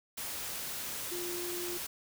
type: tone in noise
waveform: sine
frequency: 351.6 Hz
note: F4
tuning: 12 cents sharp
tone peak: -38 dBFS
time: 1.11-1.78 s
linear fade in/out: 10 ms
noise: white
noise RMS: -39 dBFS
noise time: 0.17-1.87 s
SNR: -2 dB
effects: none